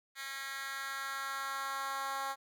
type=tone with high-pass filter sweep; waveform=10% pulse; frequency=272 Hz; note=C#4; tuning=33 cents flat; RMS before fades=-39 dBFS; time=0.15-2.36 s; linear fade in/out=50 ms; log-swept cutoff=2100 to 870 Hz; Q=1.9; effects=none